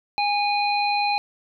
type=harmonic tone; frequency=821 Hz; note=G#5; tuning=20 cents flat; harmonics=1 / 3 / 5; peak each=-21 / -26 / -28 dBFS; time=0.18-1.18 s; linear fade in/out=0 ms; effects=none